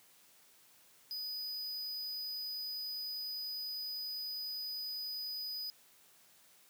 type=tone; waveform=square; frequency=4975 Hz; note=D#8; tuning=1 cent flat; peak=-39 dBFS; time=1.11-5.7 s; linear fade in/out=0 ms; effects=white hiss -64 dBFS RMS until 6.69 s + high-pass 100 Hz 12 dB/octave